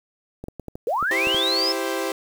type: clicks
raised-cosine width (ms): 2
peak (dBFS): -20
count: 8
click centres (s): 0.44 / 0.484 / 0.597 / 0.683 / 0.755 / 1.027 / 1.271 / 1.346
type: linear sweep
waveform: sine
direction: up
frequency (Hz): 410 to 5274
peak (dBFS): -20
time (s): 0.87-1.72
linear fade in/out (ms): 2
type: chord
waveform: sawtooth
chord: C major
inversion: first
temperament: equal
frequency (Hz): 329.6 / 392 / 523.3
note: E4 / G4 / C5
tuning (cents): 0 / 0 / 0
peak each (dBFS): -25 / -24 / -24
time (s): 1.11-2.12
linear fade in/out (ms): 2
effects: 8-bit